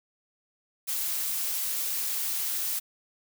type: noise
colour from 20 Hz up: blue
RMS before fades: -30 dBFS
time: 0.87-2.8 s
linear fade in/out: 20 ms
effects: none